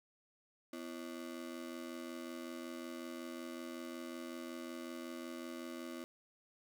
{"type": "ring-modulated tone", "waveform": "35% pulse", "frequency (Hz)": 293.7, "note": "D4", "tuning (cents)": 0, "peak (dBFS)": -39, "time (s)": [0.73, 6.04], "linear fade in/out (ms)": 0, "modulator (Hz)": 42.7, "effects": []}